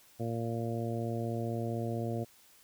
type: harmonic tone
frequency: 115.8 Hz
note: A#2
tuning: 11 cents flat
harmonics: 1 / 2 / 3 / 4 / 5 / 6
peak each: -35 / -38 / -40 / -41 / -42 / -43 dBFS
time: 0.19-2.25 s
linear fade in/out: 20 ms
effects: white hiss -61 dBFS RMS until 2.63 s